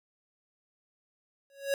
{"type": "tone with exponential growth", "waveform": "square", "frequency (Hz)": 554.4, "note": "C#5", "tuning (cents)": 0, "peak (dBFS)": -24, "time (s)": [1.5, 1.74], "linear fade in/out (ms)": 1, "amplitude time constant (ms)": 52, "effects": []}